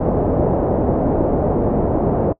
white low-pass noise, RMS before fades -17 dBFS, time 0-2.33 s, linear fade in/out 10 ms, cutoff 630 Hz, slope 24 dB/octave, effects noise-tail reverb RT60 0.1 s tail -22 dB re dry

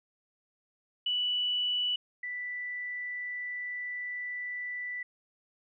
sine tone pair in turn, 2960 / 1975.6 Hz, F#7 / B6, 0 / 0 cents, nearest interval perfect fifth, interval 700 cents, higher first, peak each -27 / -34 dBFS, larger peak first, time 1.06-1.96 / 2.23-5.03 s, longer second, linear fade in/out 5 ms, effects none

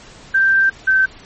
sine tone pair in turn, 1570 / 1544.8 Hz, G6 / G6, +2 / -26 cents, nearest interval unison, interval 28 cents, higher first, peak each -10 dBFS, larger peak neither, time 0.34-0.7 / 0.87-1.06 s, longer first, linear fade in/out 10 ms, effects pink hiss -41 dBFS RMS until 1.25 s + MP3 32 kbps

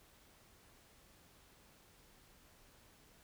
silence, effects pink hiss -65 dBFS RMS until 3.23 s

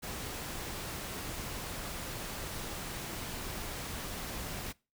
pink noise, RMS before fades -40 dBFS, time 0.02-4.73 s, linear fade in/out 20 ms, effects noise-tail reverb RT60 0.3 s tail -23 dB re dry

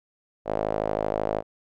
sawtooth tone with band-pass filter, 52.9 Hz, G#1, 33 cents sharp, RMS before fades -27 dBFS, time 0.45-1.43 s, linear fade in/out 50 ms, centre 600 Hz, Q 3.2, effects none

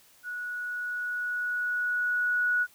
sine tone with level ramp, 1465 Hz, F#6, 18 cents flat, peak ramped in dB -33 to -22 dBFS, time 0.23-2.67 s, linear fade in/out 50 ms, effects white hiss -59 dBFS RMS until 2.74 s

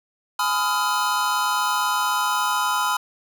square chord, F half-diminished seventh, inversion first, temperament just, 838.1 / 1005.8 / 1257.2 / 1396.9 Hz, Ab5 / Cb6 / Eb6 / F6, +16 / +31 / +18 / 0 cents, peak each -29 / -24 / -27 / -27 dBFS, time 0.39-2.97 s, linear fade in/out 5 ms, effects none

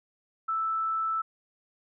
sine tone, 1318.5 Hz, E6, in tune, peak -26 dBFS, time 0.48-1.22 s, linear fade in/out 10 ms, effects none

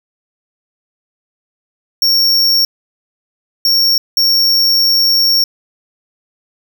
square tone bursts at uneven times, 5510 Hz, F8, 24 cents flat, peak -9 dBFS, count 3, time 2.02-2.65 / 3.65-3.98 / 4.17-5.44 s, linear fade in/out 2 ms, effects none

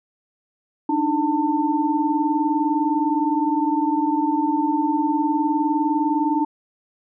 sine tone cluster, 292.1 / 311.8 / 894 Hz, D4 / D#4 / A5, -9 / +4 / +27 cents, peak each -22 dBFS, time 0.89-6.45 s, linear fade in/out 5 ms, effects none

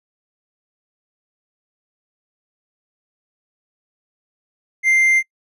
triangle tone, 2093 Hz, C7, in tune, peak -10 dBFS, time 4.83-5.23 s, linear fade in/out 50 ms, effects noise-tail reverb RT60 0.1 s tail -25 dB re dry + resampled to 32000 Hz

